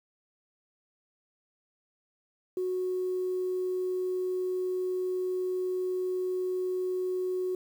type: tone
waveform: sine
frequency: 368 Hz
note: F#4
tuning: 9 cents flat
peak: -27 dBFS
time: 2.57-7.55 s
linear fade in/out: 2 ms
effects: tanh soft clip ceiling -23 dBFS + 9-bit